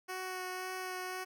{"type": "tone with vibrato", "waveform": "10% pulse", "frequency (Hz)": 370, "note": "F#4", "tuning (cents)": 0, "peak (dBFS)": -30, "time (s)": [0.08, 1.25], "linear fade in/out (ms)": 20, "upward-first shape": "sine", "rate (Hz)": 1.9, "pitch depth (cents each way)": 11, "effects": []}